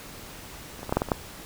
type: clicks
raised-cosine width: 1 ms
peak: -28 / -22 / -18 / -9 / -6 / -10 / -20 / -7 dBFS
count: 8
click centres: 0.793 / 0.831 / 0.894 / 0.925 / 0.97 / 1.019 / 1.087 / 1.118 s
effects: pink hiss -43 dBFS RMS until 1.45 s